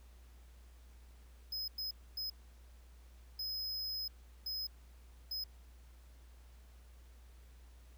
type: tone bursts at uneven times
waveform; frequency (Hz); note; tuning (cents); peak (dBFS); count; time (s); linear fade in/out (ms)
square; 5080; D#8; +35; -38; 6; 1.52-1.68 / 1.78-1.91 / 2.17-2.3 / 3.39-4.08 / 4.46-4.67 / 5.31-5.44; 5
effects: added 60 Hz sine -55 dBFS peak until 7.97 s + pink hiss -68 dBFS RMS until 7.97 s